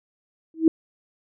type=tone with exponential growth; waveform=sine; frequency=322.6 Hz; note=E4; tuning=37 cents flat; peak=-8 dBFS; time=0.54-0.68 s; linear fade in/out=2 ms; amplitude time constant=29 ms; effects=none